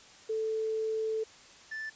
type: tone pair in turn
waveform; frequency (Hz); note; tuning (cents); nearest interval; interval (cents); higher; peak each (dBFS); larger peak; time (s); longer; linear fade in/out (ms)
sine / triangle; 440 / 1760; A4 / A6; 0 / 0; 2 octaves; 2400; second; -29 / -34; first; 0.29-1.24 / 1.71-1.9; first; 10
effects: white hiss -54 dBFS RMS until 1.95 s + resampled to 16000 Hz